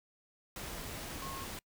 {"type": "tone in noise", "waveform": "sine", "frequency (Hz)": 1082, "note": "C#6", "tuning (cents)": -42, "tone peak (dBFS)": -43, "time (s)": [1.22, 1.44], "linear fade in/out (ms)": 2, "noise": "pink", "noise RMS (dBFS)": -43, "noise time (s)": [0.56, 1.59], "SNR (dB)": -3, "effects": ["noise-tail reverb RT60 0.1 s tail -26 dB re dry"]}